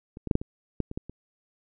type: clicks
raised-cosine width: 3 ms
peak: -27 / -19 / -8 / -9 / -22 / -13 / -23 / -18 / -26 dBFS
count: 9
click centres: 0.171 / 0.273 / 0.312 / 0.354 / 0.415 / 0.803 / 0.914 / 0.975 / 1.096 s
effects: none